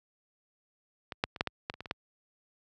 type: clicks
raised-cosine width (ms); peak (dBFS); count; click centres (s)
0.3; -21 / -10 / -25 / -10 / -15 / -16 / -28 / -25 / -26 / -14; 10; 1.122 / 1.239 / 1.362 / 1.409 / 1.473 / 1.699 / 1.74 / 1.806 / 1.858 / 1.911
effects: high-pass 60 Hz 12 dB/octave